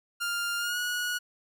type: tone with pitch glide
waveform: sawtooth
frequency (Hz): 1400 to 1456.9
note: F6 to F#6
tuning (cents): +4 to -27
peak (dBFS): -25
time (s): 0.2-1.19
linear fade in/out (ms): 20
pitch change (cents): +69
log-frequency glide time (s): 0.58-0.78
effects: none